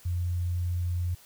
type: tone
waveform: sine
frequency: 88 Hz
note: F2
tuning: 14 cents sharp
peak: -26 dBFS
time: 0.05-1.15 s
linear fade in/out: 10 ms
effects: white hiss -55 dBFS RMS until 1.25 s